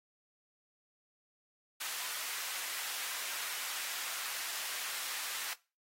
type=high-pass noise; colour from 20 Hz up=pink; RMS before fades=-40 dBFS; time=1.8-5.54 s; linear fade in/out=10 ms; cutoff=1400 Hz; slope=12 dB/octave; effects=noise-tail reverb RT60 0.3 s tail -20 dB re dry + AAC 48 kbps